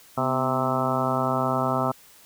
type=harmonic tone with a mistuned harmonic; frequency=130.81 Hz; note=C3; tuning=in tune; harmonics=1 / 2 / 3 / 4 / 5 / 6 / 7 / 8 / 9 / 10; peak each=-30 / -29 / -34 / -33 / -28 / -31 / -32 / -32 / -33 / -29 dBFS; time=0.17-1.92 s; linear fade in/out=10 ms; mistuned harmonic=2; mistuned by=-60 cents; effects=white hiss -52 dBFS RMS until 2.25 s